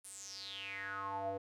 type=tone with band-pass filter sweep; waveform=square; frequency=98 Hz; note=G2; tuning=in tune; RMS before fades=-43 dBFS; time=0.04-1.38 s; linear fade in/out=10 ms; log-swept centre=10000 to 540 Hz; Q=7.5; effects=none